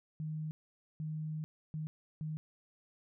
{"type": "tone bursts at uneven times", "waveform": "sine", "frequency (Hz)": 155.3, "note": "D#3", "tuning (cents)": -3, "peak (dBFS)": -36, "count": 4, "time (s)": [[0.2, 0.51], [1, 1.44], [1.74, 1.87], [2.21, 2.37]], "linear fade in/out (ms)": 0, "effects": []}